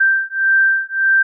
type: beating tone pair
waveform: sine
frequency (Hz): 1568 / 1569.7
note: G6 / G6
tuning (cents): 0 / +2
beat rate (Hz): 1.7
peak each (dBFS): -15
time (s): 0-1.23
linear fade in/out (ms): 10
effects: none